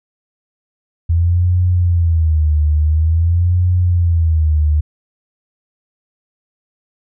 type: tone with vibrato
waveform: sine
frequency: 82.41 Hz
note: E2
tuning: in tune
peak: -10 dBFS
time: 1.09-4.81 s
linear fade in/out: 10 ms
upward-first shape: sine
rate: 0.48 Hz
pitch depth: 150 cents each way
effects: none